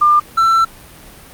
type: tone pair in turn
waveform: sine / triangle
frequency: 1199 / 1339.2 Hz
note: D6 / E6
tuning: +36 / +27 cents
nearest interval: major second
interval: 191 cents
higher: second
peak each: -7 dBFS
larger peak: neither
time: 0.01-0.2 / 0.37-0.65 s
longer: second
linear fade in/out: 10 ms
effects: pink hiss -39 dBFS RMS until 1.33 s + Opus 48 kbps